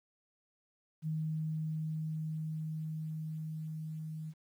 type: tone with level ramp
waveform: sine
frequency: 157 Hz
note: D#3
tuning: 16 cents sharp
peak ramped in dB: -32 to -39 dBFS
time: 1.02-4.34 s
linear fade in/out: 50 ms
effects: 11-bit